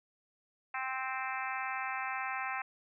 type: harmonic tone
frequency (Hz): 261.6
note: C4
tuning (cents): 0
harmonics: 3 / 4 / 5 / 6 / 7 / 8 / 9 / 10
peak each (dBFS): -40 / -41 / -42 / -43 / -43 / -44 / -45 / -45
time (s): 0.74-2.62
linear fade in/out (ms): 5
effects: none